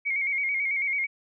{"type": "tone with vibrato", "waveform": "sine", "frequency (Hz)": 2200, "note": "C#7", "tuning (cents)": -14, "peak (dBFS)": -24, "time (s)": [0.05, 1.07], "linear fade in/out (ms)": 20, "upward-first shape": "square", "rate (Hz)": 9.1, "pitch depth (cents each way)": 50, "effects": []}